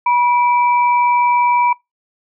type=tone pair together; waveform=sine; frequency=972.8 / 2325 Hz; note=B5 / D7; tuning=-26 / -18 cents; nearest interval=octave + minor third; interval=1508 cents; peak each=-11 / -22 dBFS; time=0.06-1.73 s; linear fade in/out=5 ms; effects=noise-tail reverb RT60 0.2 s tail -26 dB re dry